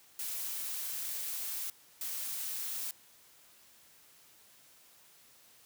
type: noise bursts at uneven times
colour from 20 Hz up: blue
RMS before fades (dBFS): -38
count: 2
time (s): 0.19-1.7 / 2.01-2.91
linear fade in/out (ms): 2
effects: white hiss -61 dBFS RMS until 5.65 s + high-pass 60 Hz 12 dB/octave